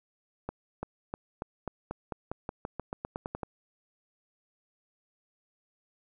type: accelerating click train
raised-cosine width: 1 ms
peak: -20 dBFS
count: 17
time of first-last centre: 0.49-3.432 s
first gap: 340 ms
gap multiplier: 0.91
effects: none